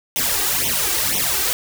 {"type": "noise with flanger", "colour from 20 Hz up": "white", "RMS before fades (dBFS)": -20, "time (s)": [0.16, 1.53], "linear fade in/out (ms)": 0, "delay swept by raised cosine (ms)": [0.32, 2.62], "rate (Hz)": 2, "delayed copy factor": 0.8, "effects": []}